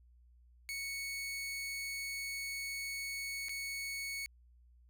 sawtooth tone with dropouts, 2217 Hz, C#7, in tune, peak -35 dBFS, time 0.69-4.26 s, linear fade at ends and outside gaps 0 ms, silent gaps 3.485-3.493 s, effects added 60 Hz sine -60 dBFS peak until 4.89 s

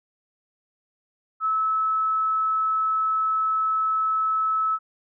sine tone, 1300 Hz, E6, 24 cents flat, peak -20 dBFS, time 1.4-4.79 s, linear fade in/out 50 ms, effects none

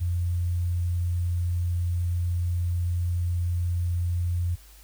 sine tone with sample-and-hold, 87.31 Hz, F2, in tune, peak -23 dBFS, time 0-4.56 s, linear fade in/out 20 ms, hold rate 8820 Hz, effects added 51 Hz sine -49 dBFS peak until 4.83 s + white hiss -54 dBFS RMS until 4.83 s

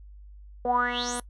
10% pulse tone with low-pass filter sweep, 243.5 Hz, B3, 24 cents flat, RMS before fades -27 dBFS, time 0.65-1.2 s, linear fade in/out 2 ms, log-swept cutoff 560 to 11000 Hz, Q 9.9, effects noise-tail reverb RT60 0.1 s tail -22 dB re dry + added 50 Hz sine -44 dBFS peak until 1.29 s

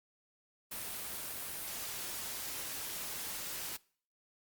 white noise, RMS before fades -41 dBFS, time 0.71-3.77 s, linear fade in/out 10 ms, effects noise-tail reverb RT60 0.5 s tail -23 dB re dry + Opus 32 kbps

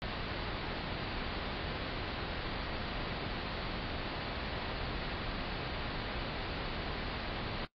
pink low-pass noise, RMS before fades -39 dBFS, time 0.02-7.65 s, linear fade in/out 0 ms, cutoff 4700 Hz, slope 96 dB/octave, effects noise-tail reverb RT60 0.1 s tail -17 dB re dry + AAC 32 kbps

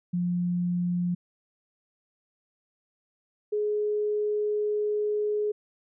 sine tone pair in turn, 176.5 / 419.8 Hz, F3 / G#4, +19 / +19 cents, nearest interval octave + minor third, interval 1500 cents, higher second, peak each -24 dBFS, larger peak neither, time 0.13-1.15 / 3.52-5.52 s, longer second, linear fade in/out 10 ms, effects none

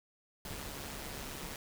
pink noise with amplitude modulation, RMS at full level -41 dBFS, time 0.45-1.56 s, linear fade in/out 2 ms, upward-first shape sine, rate 142 Hz, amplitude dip 50%, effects none

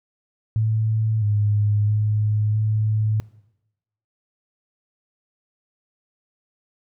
sine tone with pitch steps, 110 / 104.2 / 106.2 / 108 Hz, A2 / G#2 / G#2 / A2, 0 / +6 / +39 / -32 cents, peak -17 dBFS, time 0.56-3.2 s, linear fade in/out 0 ms, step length 660 ms, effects noise-tail reverb RT60 0.9 s tail -21 dB re dry

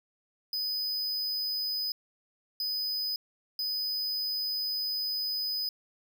square tone bursts at uneven times, 5000 Hz, D#8, 8 cents sharp, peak -30 dBFS, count 3, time 0.53-1.92 / 2.6-3.16 / 3.59-5.69 s, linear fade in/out 2 ms, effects none

